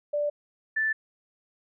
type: tone pair in turn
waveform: sine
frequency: 587.3 / 1759.9 Hz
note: D5 / A6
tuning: 0 / 0 cents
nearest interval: octave + perfect fifth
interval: 1900 cents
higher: second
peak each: -24 / -23 dBFS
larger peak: second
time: 0.13-0.3 / 0.76-0.93 s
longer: neither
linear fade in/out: 10 ms
effects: none